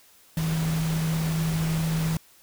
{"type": "tone in noise", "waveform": "sine", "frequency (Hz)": 160.7, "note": "E3", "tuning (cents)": -44, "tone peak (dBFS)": -23, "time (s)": [0.37, 2.17], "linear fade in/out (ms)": 2, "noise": "pink", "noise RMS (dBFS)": -34, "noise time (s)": [0.37, 2.17], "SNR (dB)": 8, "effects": ["white hiss -56 dBFS RMS until 2.42 s"]}